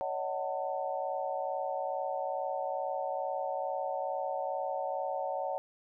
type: chord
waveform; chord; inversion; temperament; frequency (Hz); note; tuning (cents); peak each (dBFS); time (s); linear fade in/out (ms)
sine; D# half-diminished seventh; third; just; 560 / 622.3 / 746.7 / 896; C#5 / D#5 / F#5 / A5; +18 / 0 / +16 / +31; -36 / -39 / -36 / -39; 0.01-5.58; 0
effects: none